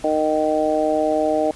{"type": "harmonic tone", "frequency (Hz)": 154.5, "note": "D#3", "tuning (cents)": -12, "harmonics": [2, 3, 4, 5], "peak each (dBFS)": [-23, -24, -19, -24], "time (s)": [0.04, 1.51], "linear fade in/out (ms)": 2, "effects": ["pink hiss -42 dBFS RMS until 1.55 s", "resampled to 24000 Hz"]}